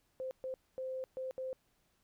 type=tone bursts at uneven times; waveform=sine; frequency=520 Hz; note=C5; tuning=11 cents flat; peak=-37 dBFS; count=5; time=0.2-0.31 / 0.44-0.54 / 0.78-1.04 / 1.17-1.31 / 1.38-1.53 s; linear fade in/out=0 ms; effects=pink hiss -75 dBFS RMS until 2.03 s